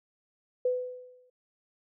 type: tone with exponential decay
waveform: sine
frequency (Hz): 501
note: B4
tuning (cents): +25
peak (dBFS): -22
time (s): 0.65-1.3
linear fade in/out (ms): 5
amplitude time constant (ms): 140
effects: none